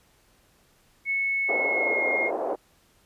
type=tone with pitch glide; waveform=sine; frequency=2201 to 2140 Hz; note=C#7 to C7; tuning=-13 to +38 cents; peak=-23 dBFS; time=1.05-2.31 s; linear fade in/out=50 ms; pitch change=-49 cents; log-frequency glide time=1.44-2.11 s
type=band-pass noise; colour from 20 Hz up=white; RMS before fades=-29 dBFS; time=1.48-2.56 s; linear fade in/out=20 ms; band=370 to 690 Hz; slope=24 dB/octave
effects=pink hiss -62 dBFS RMS until 3.05 s + resampled to 32000 Hz